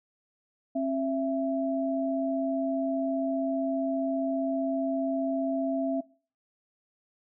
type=tone pair together; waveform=sine; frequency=269.1 / 666 Hz; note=C4 / E5; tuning=+49 / +18 cents; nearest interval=octave + major third; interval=1569 cents; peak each=-28 / -29 dBFS; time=0.75-6.01 s; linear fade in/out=10 ms; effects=noise-tail reverb RT60 0.4 s tail -21 dB re dry